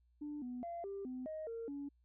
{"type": "tone with pitch steps", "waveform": "sine", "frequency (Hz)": [295.5, 247.4, 685, 395.6, 254.8, 625, 458.9, 283.3], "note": ["D4", "B3", "F5", "G4", "C4", "D#5", "A#4", "C#4"], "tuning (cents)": [11, 3, -34, 16, -46, 8, -27, 38], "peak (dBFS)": -40, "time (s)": [0.21, 1.89], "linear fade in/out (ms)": 10, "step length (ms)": 210, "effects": ["tanh soft clip ceiling -37 dBFS", "added 60 Hz sine -69 dBFS peak until 2.04 s"]}